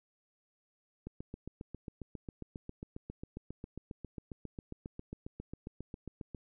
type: click train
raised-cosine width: 3 ms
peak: -29 dBFS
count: 40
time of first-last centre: 1.07-6.347 s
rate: 7.39 Hz
effects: none